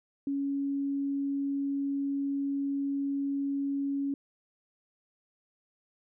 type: tone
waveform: sine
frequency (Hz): 278.7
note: C#4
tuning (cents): +9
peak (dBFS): -28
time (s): 0.27-4.14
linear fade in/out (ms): 2
effects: none